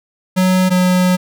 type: tone pair in turn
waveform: square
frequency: 185 / 182.14 Hz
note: F#3 / F#3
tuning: 0 / -27 cents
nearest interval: unison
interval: 27 cents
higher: first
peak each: -11 dBFS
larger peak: neither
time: 0.36-0.7 / 0.7-1.17 s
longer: second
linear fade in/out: 20 ms
effects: none